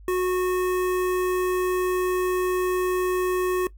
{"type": "tone with notch filter", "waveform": "square", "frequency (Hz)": 365.8, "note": "F#4", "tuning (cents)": -20, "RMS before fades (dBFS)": -23, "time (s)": [0.08, 3.67], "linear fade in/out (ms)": 2, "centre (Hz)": 4400, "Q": 0.77, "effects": ["noise-tail reverb RT60 0.1 s tail -18 dB re dry", "added 50 Hz sine -43 dBFS peak until 3.77 s"]}